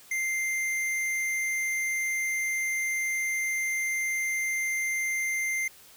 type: tone with hard clipping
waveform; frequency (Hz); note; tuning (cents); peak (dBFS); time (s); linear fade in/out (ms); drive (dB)
sine; 2093; C7; 0; -28; 0.11-5.68; 5; 14
effects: white hiss -53 dBFS RMS until 5.96 s